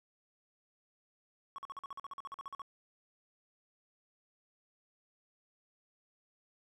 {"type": "tone bursts", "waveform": "triangle", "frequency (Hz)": 1108.7, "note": "C#6", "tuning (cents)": 0, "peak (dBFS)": -39, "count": 16, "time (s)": [1.56, 2.618], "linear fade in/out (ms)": 0, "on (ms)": 23, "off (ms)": 46, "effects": []}